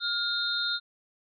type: tone cluster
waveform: sine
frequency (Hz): 1411 / 3687 / 4129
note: F6 / A#7 / C8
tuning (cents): +17 / -20 / -24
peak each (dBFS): -31 / -30 / -32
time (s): 0-0.8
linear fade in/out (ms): 50
effects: none